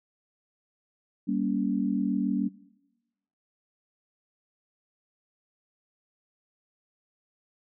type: chord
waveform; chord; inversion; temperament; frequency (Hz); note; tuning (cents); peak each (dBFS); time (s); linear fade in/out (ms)
sine; G diminished; none; just; 196 / 235.2 / 282.2; G3 / Bb3 / Db4; 0 / +16 / +31; -29; 1.27-2.49; 20
effects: noise-tail reverb RT60 1.0 s tail -20 dB re dry